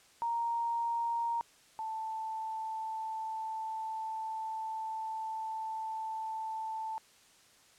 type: tone pair in turn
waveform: sine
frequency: 932.3 / 882.4 Hz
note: A#5 / A5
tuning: 0 / +5 cents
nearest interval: minor second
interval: 95 cents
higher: first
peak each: -30 / -35 dBFS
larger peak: first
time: 0.22-1.41 / 1.79-6.98 s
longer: second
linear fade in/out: 0 ms
effects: white hiss -62 dBFS RMS until 7.78 s + low-pass 9000 Hz 12 dB/octave